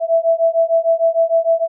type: beating tone pair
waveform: sine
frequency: 658 / 664.6 Hz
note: E5 / E5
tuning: -3 / +14 cents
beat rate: 6.6 Hz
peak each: -15 dBFS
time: 0-1.68 s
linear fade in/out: 50 ms
effects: none